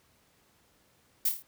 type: noise with echo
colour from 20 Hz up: violet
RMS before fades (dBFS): -26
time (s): 1.25-1.29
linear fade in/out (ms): 5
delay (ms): 27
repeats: 5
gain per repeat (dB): -5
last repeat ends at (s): 1.425
effects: pink hiss -66 dBFS RMS until 1.47 s + high-pass 60 Hz 12 dB/octave